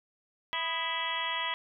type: harmonic tone with a mistuned harmonic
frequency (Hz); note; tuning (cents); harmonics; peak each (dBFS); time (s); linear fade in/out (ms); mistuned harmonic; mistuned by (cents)
329.6; E4; 0; 2 / 3 / 4 / 5 / 6 / 7 / 8 / 9 / 10; -45 / -35 / -42 / -45 / -35 / -44 / -42 / -41 / -36; 0.53-1.54; 0; 4; -87
effects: none